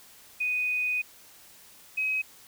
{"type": "tone pair in turn", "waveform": "sine", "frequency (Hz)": [2489, 2538], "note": ["D#7", "D#7"], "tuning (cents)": [0, 34], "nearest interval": "unison", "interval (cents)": 34, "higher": "second", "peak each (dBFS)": -25, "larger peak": "neither", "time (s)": [[0.4, 1.02], [1.97, 2.22]], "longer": "first", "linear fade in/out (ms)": 10, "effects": ["white hiss -53 dBFS RMS until 2.47 s"]}